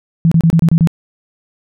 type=tone bursts; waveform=sine; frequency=164.9 Hz; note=E3; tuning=1 cent sharp; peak=-6 dBFS; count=7; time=0.25-0.873 s; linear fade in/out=0 ms; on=65 ms; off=28 ms; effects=none